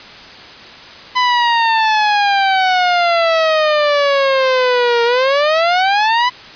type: exponential two-way sweep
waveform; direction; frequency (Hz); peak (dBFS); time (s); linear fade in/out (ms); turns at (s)
sawtooth; down then up; 1009 to 466.2 to 1009; -7; 1.15-6.3; 20; 5.04
effects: white hiss -35 dBFS RMS until 6.55 s + resampled to 11025 Hz